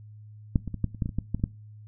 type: clicks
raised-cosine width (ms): 5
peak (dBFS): -9 / -20 / -19 / -12 / -28 / -14 / -18 / -21 / -14 / -14 / -29 / -11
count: 12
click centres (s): 0.558 / 0.677 / 0.743 / 0.843 / 0.947 / 1.022 / 1.059 / 1.092 / 1.186 / 1.346 / 1.397 / 1.439
effects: noise-tail reverb RT60 0.3 s tail -21 dB re dry + added 106 Hz sine -44 dBFS peak until 1.87 s